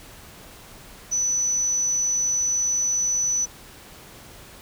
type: tone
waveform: sine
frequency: 5970 Hz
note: F#8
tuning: 15 cents sharp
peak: -20 dBFS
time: 1.11-3.46 s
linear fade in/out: 20 ms
effects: pink hiss -45 dBFS RMS until 4.61 s